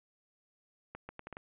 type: accelerating click train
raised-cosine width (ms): 0.5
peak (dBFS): -28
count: 6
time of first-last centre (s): 0.95-1.369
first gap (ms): 140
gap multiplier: 0.74
effects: resampled to 8000 Hz + 9-bit